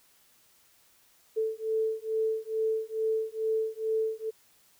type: beating tone pair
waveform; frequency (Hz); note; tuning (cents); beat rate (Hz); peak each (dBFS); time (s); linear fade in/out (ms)
sine; 440 / 442.3; A4 / A4; 0 / +9; 2.3; -30; 1.36-4.31; 20
effects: white hiss -63 dBFS RMS until 4.79 s